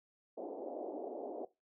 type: band-pass noise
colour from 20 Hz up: white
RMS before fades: -43 dBFS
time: 0.37-1.45 s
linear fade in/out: 5 ms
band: 270 to 710 Hz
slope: 48 dB/octave
effects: noise-tail reverb RT60 0.2 s tail -17 dB re dry